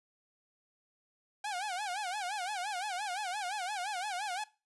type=tone with vibrato; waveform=sawtooth; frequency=779 Hz; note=G5; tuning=11 cents flat; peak=-31 dBFS; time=1.44-4.44 s; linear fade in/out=5 ms; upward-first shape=sine; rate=5.8 Hz; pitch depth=170 cents each way; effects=noise-tail reverb RT60 0.3 s tail -19 dB re dry + resampled to 24000 Hz